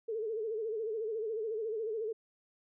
sine tone with vibrato, 440 Hz, A4, in tune, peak -33 dBFS, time 0.08-2.13 s, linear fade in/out 10 ms, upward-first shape sine, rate 14 Hz, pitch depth 88 cents each way, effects none

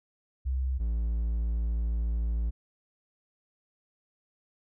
sine / triangle tone pair in turn, 65 / 56.78 Hz, C2 / A#1, -11 / -45 cents, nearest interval major second, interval 234 cents, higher first, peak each -26 / -24 dBFS, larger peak second, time 0.45-0.79 / 0.79-2.51 s, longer second, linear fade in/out 20 ms, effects none

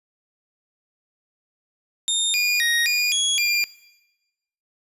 25% pulse tone with pitch steps, 3654 / 2433 / 1875 / 2436 / 3334 / 2396 Hz, A#7 / D#7 / A#6 / D#7 / G#7 / D7, -35 / -39 / +10 / -37 / +6 / +34 cents, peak -15 dBFS, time 2.08-3.64 s, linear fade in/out 0 ms, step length 260 ms, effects noise-tail reverb RT60 1.0 s tail -19 dB re dry + resampled to 32000 Hz

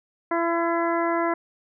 harmonic tone, 337 Hz, E4, 38 cents sharp, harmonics 1 / 2 / 3 / 4 / 5 / 6, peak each -25 / -26 / -27 / -31 / -34 / -35 dBFS, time 0.31-1.34 s, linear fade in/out 5 ms, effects none

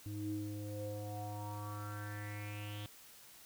square tone with low-pass filter sweep, 103.83 Hz, G#2, in tune, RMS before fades -43 dBFS, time 0.06-2.86 s, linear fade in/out 0 ms, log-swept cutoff 250 to 3400 Hz, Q 6, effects white hiss -58 dBFS RMS until 3.45 s

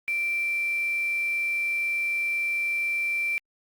sine tone with quantisation, 2349 Hz, D7, in tune, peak -24 dBFS, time 0.08-3.38 s, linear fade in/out 0 ms, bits 7, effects Opus 48 kbps

